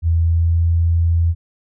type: tone with pitch glide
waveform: sine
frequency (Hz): 83 to 83.96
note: E2 to E2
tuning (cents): +12 to +32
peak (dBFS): -12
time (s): 0.02-1.35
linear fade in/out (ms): 50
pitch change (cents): +20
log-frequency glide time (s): 0.2-0.62
effects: none